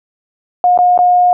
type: tone with dropouts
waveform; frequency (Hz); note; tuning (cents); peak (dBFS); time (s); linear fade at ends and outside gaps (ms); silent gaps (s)
sine; 717; F5; +45; -6; 0.64-1.33; 1; 0.776-0.788 / 0.977-0.989
effects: none